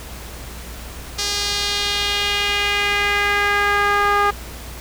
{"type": "tone with band-pass filter sweep", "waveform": "sawtooth", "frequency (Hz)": 407.8, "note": "G#4", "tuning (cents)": -32, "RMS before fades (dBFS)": -19, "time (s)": [1.18, 4.31], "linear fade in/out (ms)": 10, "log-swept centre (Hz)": [5200, 1200], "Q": 2, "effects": ["added 60 Hz sine -34 dBFS peak until 4.8 s", "pink hiss -36 dBFS RMS until 4.8 s"]}